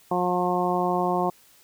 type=harmonic tone; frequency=179.2 Hz; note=F3; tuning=45 cents sharp; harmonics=1 / 2 / 3 / 4 / 5 / 6; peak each=-29 / -27 / -31 / -26 / -29 / -30 dBFS; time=0.11-1.3 s; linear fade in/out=5 ms; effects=white hiss -56 dBFS RMS until 1.63 s